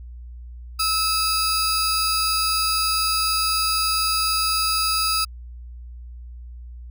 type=tone pair together; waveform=sawtooth; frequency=1300 / 4869 Hz; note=E6 / D#8; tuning=-24 / -38 cents; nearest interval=octave + major seventh; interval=2286 cents; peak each=-19 dBFS; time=0.79-5.25 s; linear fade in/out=10 ms; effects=added 60 Hz sine -35 dBFS peak until 6.9 s